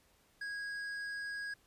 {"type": "tone with hard clipping", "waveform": "sine", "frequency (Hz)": 1648, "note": "G#6", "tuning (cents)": -14, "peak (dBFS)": -40, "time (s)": [0.41, 1.54], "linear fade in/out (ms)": 5, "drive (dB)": 7, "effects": ["pink hiss -69 dBFS RMS until 1.66 s", "resampled to 32000 Hz"]}